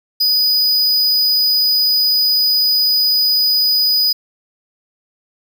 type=tone; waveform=square; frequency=4964 Hz; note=D#8; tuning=5 cents flat; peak=-12 dBFS; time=0.2-4.13 s; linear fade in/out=10 ms; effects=8-bit